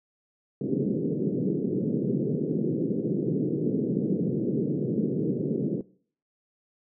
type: band-pass noise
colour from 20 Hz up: pink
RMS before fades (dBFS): -27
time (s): 0.61-5.81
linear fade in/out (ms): 2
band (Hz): 140 to 450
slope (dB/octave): 48
effects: noise-tail reverb RT60 0.5 s tail -20 dB re dry